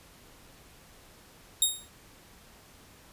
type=tone with exponential decay; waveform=10% pulse; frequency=3731 Hz; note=A#7; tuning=1 cent sharp; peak=-10 dBFS; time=1.62-1.88 s; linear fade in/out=2 ms; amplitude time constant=56 ms; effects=pink hiss -55 dBFS RMS until 3.12 s + resampled to 32000 Hz